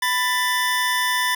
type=tone pair together; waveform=25% pulse; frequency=993.4 / 1770 Hz; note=B5 / A6; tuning=+10 / +10 cents; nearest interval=minor seventh; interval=1000 cents; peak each=-18 dBFS; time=0.02-1.35 s; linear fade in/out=5 ms; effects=none